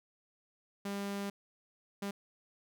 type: tone bursts at uneven times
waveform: sawtooth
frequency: 200 Hz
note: G3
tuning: 35 cents sharp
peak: -32 dBFS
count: 2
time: 0.85-1.3 / 2.02-2.11 s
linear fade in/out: 5 ms
effects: none